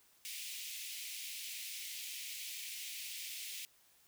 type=high-pass noise; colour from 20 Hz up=pink; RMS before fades=-45 dBFS; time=0.25-3.65 s; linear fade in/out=0 ms; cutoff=2200 Hz; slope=48 dB/octave; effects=white hiss -68 dBFS RMS until 4.07 s